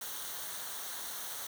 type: noise with comb filter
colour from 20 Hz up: white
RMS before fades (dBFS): -41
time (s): 0.01-1.47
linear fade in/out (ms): 5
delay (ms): 0.4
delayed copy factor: -0.6
effects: none